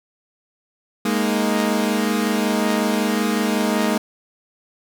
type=chord; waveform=sawtooth; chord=Ab suspended second; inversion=none; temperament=equal; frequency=207.7 / 233.1 / 311.1 Hz; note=Ab3 / Bb3 / Eb4; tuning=0 / 0 / 0 cents; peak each=-17 / -18 / -21 dBFS; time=1.05-3.98 s; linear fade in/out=5 ms; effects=none